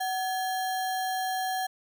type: tone with sample-and-hold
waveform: sine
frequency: 750 Hz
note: F#5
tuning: 23 cents sharp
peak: -27 dBFS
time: 0-1.67 s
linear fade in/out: 10 ms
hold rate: 2450 Hz
effects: none